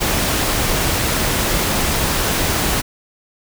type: noise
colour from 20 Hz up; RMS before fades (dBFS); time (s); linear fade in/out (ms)
pink; -18; 0-2.82; 20
effects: none